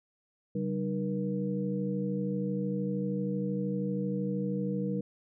sine tone cluster, 138.7 / 191.6 / 304.1 / 477.3 Hz, C#3 / G3 / D#4 / A#4, +1 / -39 / -40 / +41 cents, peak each -37 / -31 / -38 / -36 dBFS, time 0.55-5.01 s, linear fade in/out 5 ms, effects none

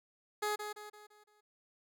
15% pulse tone with echo, 419.9 Hz, G#4, 19 cents sharp, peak -26 dBFS, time 0.42-0.56 s, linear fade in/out 10 ms, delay 170 ms, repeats 5, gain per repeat -7 dB, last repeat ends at 1.41 s, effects none

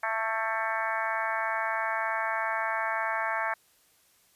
harmonic tone with a mistuned harmonic, 222.1 Hz, A3, 16 cents sharp, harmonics 3 / 4 / 5 / 6 / 7 / 8 / 9 / 10, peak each -35 / -33 / -35 / -36 / -35 / -35 / -42 / -38 dBFS, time 0.03-3.54 s, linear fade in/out 5 ms, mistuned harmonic 7, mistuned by +35 cents, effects white hiss -64 dBFS RMS until 4.35 s + resampled to 32000 Hz

